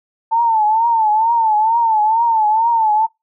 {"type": "tone with vibrato", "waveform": "sine", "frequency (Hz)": 891, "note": "A5", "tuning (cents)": 22, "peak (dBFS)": -11, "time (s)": [0.31, 3.07], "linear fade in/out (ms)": 20, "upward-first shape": "triangle", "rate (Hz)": 2.2, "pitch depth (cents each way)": 110, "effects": ["noise-tail reverb RT60 0.2 s tail -25 dB re dry"]}